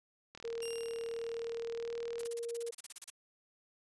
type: click train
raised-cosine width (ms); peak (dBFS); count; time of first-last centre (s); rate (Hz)
0.2; -31; 76; 0.35-2.258; 39.3
type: tone with pitch glide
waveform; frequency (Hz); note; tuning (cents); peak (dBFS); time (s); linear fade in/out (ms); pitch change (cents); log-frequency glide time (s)
sine; 462.6 to 468; A#4 to A#4; -13 to +7; -37; 0.44-2.71; 10; +20; 1.74-1.95
type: tone with exponential decay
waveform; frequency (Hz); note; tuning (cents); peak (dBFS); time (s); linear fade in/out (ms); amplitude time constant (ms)
15% pulse; 2794; F7; 0; -34; 0.62-1.64; 2; 220
type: noise bursts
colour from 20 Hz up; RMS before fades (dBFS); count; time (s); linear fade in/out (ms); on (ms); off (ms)
blue; -43; 16; 2.19-3.102; 5; 27; 32
effects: resampled to 24000 Hz